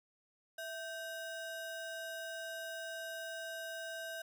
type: ring-modulated tone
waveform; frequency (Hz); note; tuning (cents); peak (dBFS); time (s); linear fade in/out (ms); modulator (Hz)
square; 1108.7; C#6; 0; -39; 0.58-4.22; 5; 451
effects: none